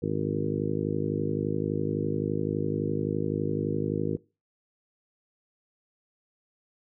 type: harmonic tone with a mistuned harmonic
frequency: 51.8 Hz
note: G#1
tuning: 4 cents flat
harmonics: 2 / 3 / 4 / 5 / 6 / 7 / 8 / 9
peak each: -36 / -32 / -36 / -34 / -34 / -34 / -36 / -34 dBFS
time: 0.02-4.17 s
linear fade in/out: 10 ms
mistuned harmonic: 2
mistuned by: -21 cents
effects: noise-tail reverb RT60 0.3 s tail -22 dB re dry